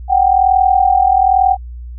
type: tone pair together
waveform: sine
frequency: 742.9 / 784 Hz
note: F#5 / G5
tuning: +7 / 0 cents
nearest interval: minor second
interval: 93 cents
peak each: -11 dBFS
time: 0.08-1.57 s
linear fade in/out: 50 ms
effects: added 60 Hz sine -26 dBFS peak until 1.98 s